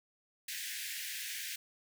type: high-pass noise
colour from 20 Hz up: pink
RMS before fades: -41 dBFS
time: 0.48-1.56 s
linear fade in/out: 5 ms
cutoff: 1600 Hz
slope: 96 dB/octave
effects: none